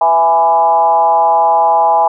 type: tone with frequency modulation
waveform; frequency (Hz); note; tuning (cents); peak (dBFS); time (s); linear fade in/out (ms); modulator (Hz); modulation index
sine; 830.6; G#5; 0; -7; 0.01-2.08; 5; 169; 0.97
effects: none